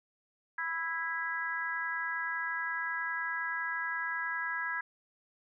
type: harmonic tone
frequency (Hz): 329.6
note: E4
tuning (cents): 0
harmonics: 3 / 4 / 5 / 6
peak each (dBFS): -40 / -41 / -34 / -40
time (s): 0.58-4.81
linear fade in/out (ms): 5
effects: none